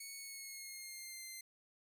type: tone with pitch glide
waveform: 10% pulse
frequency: 2217 to 2081 Hz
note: C#7 to C7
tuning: 0 to -10 cents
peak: -38 dBFS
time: 0-1.41 s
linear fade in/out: 5 ms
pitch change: -110 cents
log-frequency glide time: 0.17-1.26 s
effects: none